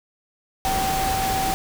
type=tone in noise; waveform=sine; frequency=769 Hz; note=G5; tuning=33 cents flat; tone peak=-22 dBFS; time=0.65-1.54 s; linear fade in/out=0 ms; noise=pink; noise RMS=-26 dBFS; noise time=0.65-1.54 s; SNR=+1 dB; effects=none